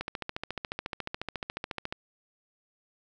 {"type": "click train", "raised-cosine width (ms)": 0.3, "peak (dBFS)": -17, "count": 28, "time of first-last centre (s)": [0.01, 1.925], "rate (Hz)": 14.1, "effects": []}